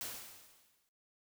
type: noise with exponential decay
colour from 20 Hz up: white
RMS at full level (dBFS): -40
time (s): 0.01-0.89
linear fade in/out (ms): 0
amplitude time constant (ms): 190
effects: noise-tail reverb RT60 0.6 s tail -26 dB re dry